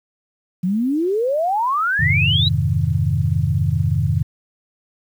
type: exponential sweep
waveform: sine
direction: up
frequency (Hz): 173.3 to 4021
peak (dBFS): -16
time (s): 0.63-2.49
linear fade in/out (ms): 10
type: chord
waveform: sine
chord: F minor seventh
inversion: none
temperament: equal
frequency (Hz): 87.31 / 103.83 / 130.81 / 155.56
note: F2 / Ab2 / C3 / Eb3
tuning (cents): 0 / 0 / 0 / 0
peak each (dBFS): -21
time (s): 1.99-4.23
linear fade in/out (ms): 10
effects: 8-bit